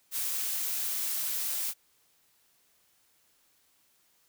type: noise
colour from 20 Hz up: blue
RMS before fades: -32 dBFS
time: 0.11-1.74 s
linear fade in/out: 50 ms
effects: white hiss -68 dBFS RMS until 4.28 s